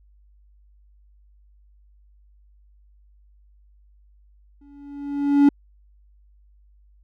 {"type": "tone with exponential growth", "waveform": "triangle", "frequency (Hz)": 284.4, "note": "C#4", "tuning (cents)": 45, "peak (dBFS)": -7, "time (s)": [4.61, 5.49], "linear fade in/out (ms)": 5, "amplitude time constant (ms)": 190, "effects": ["added 50 Hz sine -52 dBFS peak until 7.03 s"]}